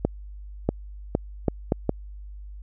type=accelerating click train; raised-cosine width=2 ms; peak=-7 dBFS; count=6; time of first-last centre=0.05-1.893 s; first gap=640 ms; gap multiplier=0.72; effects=added 50 Hz sine -37 dBFS peak until 2.62 s